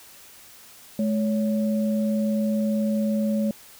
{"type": "tone pair together", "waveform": "sine", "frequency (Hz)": [213.3, 560], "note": ["G#3", "C#5"], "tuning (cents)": [46, 18], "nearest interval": "octave + perfect fourth", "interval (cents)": 1672, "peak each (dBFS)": [-21, -29], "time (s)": [0.99, 3.51], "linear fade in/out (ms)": 2, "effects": ["white hiss -48 dBFS RMS until 3.79 s"]}